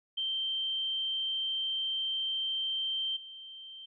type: tone with level steps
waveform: sine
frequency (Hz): 3133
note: G7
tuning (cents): -2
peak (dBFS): -30 / -44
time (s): 0.17-3.86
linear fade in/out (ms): 10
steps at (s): 3.16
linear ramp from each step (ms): 10
effects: none